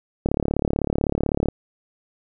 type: click train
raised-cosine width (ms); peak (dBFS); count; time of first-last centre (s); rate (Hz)
2; -7; 45; 0.26-1.486; 35.9
effects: none